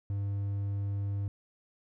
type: tone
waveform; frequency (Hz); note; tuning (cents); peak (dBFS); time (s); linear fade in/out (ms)
triangle; 100; G2; +35; -28; 0.1-1.28; 0
effects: none